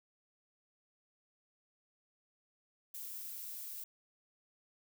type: noise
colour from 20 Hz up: violet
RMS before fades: -45 dBFS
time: 2.94-3.84 s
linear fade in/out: 5 ms
effects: none